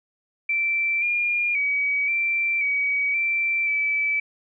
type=tone with pitch steps; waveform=sine; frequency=2340 / 2414 / 2270 / 2348 / 2266 / 2343 / 2307 Hz; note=D7 / D7 / C#7 / D7 / C#7 / D7 / D7; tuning=-7 / +47 / +41 / -1 / +37 / -5 / -31 cents; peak=-20 dBFS; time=0.49-4.2 s; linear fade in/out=5 ms; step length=530 ms; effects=none